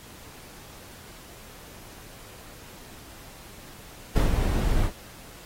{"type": "noise with ADSR envelope", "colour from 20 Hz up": "brown", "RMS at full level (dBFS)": -18, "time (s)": [4.15, 4.92], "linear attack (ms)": 16, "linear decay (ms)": 130, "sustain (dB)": -5, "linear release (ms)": 66, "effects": ["pink hiss -47 dBFS RMS until 5.45 s", "AAC 48 kbps"]}